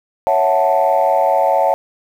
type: chord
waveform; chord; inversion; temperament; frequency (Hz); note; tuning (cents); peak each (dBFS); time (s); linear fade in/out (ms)
sine; F# minor seventh; second; equal; 554.4 / 659.3 / 740 / 880; C#5 / E5 / F#5 / A5; 0 / 0 / 0 / 0; -16; 0.27-1.74; 0
effects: tanh soft clip ceiling -4 dBFS + 7-bit